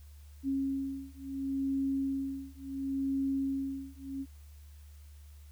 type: beating tone pair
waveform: sine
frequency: 271.4 / 272.11 Hz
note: C#4 / C#4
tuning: -36 / -32 cents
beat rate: 0.71 Hz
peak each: -34 / -34 dBFS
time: 0.43-4.26 s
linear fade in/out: 50 ms
effects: added 73 Hz sine -49 dBFS peak until 5.51 s + white hiss -65 dBFS RMS until 5.51 s